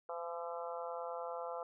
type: harmonic tone with a mistuned harmonic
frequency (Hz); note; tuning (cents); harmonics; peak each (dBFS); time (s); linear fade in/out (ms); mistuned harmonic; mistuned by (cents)
170.3; F3; -43; 3 / 4 / 5 / 6 / 7 / 8; -43 / -45 / -47 / -49 / -50 / -51; 0.09-1.63; 2; 8; -28
effects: none